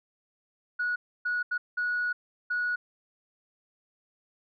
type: tone bursts at uneven times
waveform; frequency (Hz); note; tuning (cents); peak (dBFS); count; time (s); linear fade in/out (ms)
sine; 1461; F#6; -22; -25; 5; 0.79-0.96 / 1.25-1.43 / 1.51-1.58 / 1.77-2.13 / 2.5-2.76; 10
effects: tanh soft clip ceiling -22 dBFS